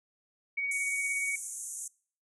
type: tone with tremolo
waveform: sine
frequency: 2245 Hz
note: C#7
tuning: 21 cents sharp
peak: -28 dBFS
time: 0.57-1.36 s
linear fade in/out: 10 ms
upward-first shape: sine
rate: 17 Hz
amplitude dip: 30%
type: band-pass noise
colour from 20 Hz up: pink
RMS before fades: -40 dBFS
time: 0.71-1.88 s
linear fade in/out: 5 ms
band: 6300 to 11000 Hz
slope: 96 dB/octave
effects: noise-tail reverb RT60 0.5 s tail -25 dB re dry